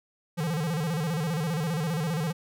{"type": "tone with vibrato", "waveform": "square", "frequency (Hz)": 160.2, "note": "E3", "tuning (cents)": -49, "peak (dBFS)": -27, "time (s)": [0.37, 2.33], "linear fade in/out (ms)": 20, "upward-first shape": "square", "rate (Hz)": 15, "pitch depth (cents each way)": 130, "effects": []}